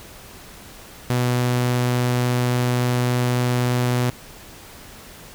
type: tone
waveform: sawtooth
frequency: 123.47 Hz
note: B2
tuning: in tune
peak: -14 dBFS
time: 1.1-4.1 s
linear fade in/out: 0 ms
effects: pink hiss -42 dBFS RMS until 5.34 s